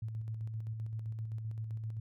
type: tone with tremolo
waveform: sine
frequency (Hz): 110.6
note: A2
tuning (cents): +9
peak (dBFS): -35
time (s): 0.02-2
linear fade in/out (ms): 5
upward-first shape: square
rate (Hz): 7.7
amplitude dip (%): 35
effects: none